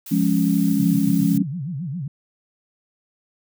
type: noise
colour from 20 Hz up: blue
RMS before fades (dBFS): -36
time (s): 0.06-1.38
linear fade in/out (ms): 5
type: chord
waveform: sine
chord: Db major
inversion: first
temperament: equal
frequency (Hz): 174.61 / 207.7 / 277.2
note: F3 / Ab3 / Db4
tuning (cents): 0 / 0 / 0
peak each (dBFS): -20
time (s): 0.11-1.43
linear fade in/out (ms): 10
type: tone with vibrato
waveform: sine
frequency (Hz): 155.56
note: D#3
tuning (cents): 0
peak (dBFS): -25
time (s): 0.72-2.08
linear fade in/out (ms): 5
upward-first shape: sine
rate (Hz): 7.4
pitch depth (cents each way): 300
effects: none